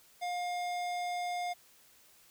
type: tone with hard clipping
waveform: sine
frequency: 710 Hz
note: F5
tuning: 28 cents sharp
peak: -35 dBFS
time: 0.21-1.54 s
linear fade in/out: 20 ms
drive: 17 dB
effects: white hiss -62 dBFS RMS until 2.3 s